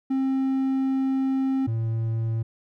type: tone pair in turn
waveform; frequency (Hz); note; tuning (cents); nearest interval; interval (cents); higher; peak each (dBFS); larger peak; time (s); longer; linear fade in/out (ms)
triangle; 266.2 / 113.09; C4 / A2; +30 / +48; octave + minor third; 1482; first; -19 / -21; first; 0.1-1.67 / 1.67-2.43; first; 10
effects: none